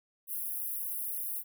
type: high-pass noise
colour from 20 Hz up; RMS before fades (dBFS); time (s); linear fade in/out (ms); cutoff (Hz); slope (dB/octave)
white; -36; 0.27-1.44; 50; 10000; 96
effects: none